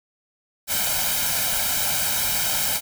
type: noise with comb filter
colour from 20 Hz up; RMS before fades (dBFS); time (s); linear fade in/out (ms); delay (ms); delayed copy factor
white; -23; 0.67-2.81; 50; 1.3; +0.75
effects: none